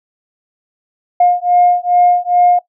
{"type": "beating tone pair", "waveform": "sine", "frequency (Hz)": [710, 712.4], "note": ["F5", "F5"], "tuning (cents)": [28, 34], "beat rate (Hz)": 2.4, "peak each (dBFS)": -11, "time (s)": [1.2, 2.59], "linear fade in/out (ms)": 5, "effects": ["noise-tail reverb RT60 0.1 s tail -18 dB re dry", "tanh soft clip ceiling -1 dBFS"]}